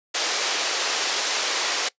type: band-pass noise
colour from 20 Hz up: white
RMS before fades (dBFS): -25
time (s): 0.14-1.89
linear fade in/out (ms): 10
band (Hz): 360 to 6600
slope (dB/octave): 24
effects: noise-tail reverb RT60 0.1 s tail -21 dB re dry + resampled to 16000 Hz